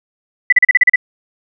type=tone bursts; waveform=sine; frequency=1988 Hz; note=B6; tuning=11 cents sharp; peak=-4 dBFS; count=8; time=0.5-0.959 s; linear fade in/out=5 ms; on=25 ms; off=37 ms; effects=none